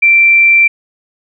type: tone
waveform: sine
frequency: 2350 Hz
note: D7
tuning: 1 cent sharp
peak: -4 dBFS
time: 0.02-0.68 s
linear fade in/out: 10 ms
effects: none